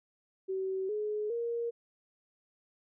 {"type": "tone with pitch steps", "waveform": "sine", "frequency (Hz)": [380.7, 422.4, 468.7], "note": ["F#4", "G#4", "A#4"], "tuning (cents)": [49, 29, 9], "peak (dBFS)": -31, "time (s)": [0.48, 1.71], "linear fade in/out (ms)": 20, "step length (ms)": 410, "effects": []}